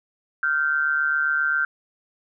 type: tone pair together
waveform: sine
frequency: 1396.9 / 1544.4 Hz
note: F6 / G6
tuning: 0 / -26 cents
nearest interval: major second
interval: 174 cents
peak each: -22 dBFS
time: 0.43-1.65 s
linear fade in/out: 2 ms
effects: none